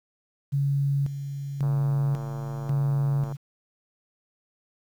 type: tone with tremolo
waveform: sine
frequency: 140 Hz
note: C#3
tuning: 18 cents sharp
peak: -21 dBFS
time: 0.52-3.37 s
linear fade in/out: 20 ms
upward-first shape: square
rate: 0.92 Hz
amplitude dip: 65%
type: click train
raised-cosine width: 1 ms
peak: -26 dBFS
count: 194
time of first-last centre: 1.63-3.323 s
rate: 114 Hz
effects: 9-bit